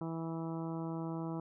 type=harmonic tone; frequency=163.8 Hz; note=E3; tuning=11 cents flat; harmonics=1 / 2 / 3 / 4 / 5 / 6 / 7 / 8; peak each=-39 / -40 / -49 / -49 / -50 / -50 / -55 / -55 dBFS; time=0.01-1.4 s; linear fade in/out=2 ms; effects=none